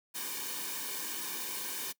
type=noise with comb filter; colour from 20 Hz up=white; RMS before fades=-38 dBFS; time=0.14-1.93 s; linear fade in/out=20 ms; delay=1.5 ms; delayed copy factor=-0.75; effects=noise-tail reverb RT60 0.1 s tail -22 dB re dry + high-pass 200 Hz 12 dB/octave